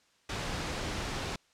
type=noise; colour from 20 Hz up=pink; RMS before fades=-35 dBFS; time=0.29-1.36 s; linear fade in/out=5 ms; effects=white hiss -67 dBFS RMS until 1.53 s + low-pass 6000 Hz 12 dB/octave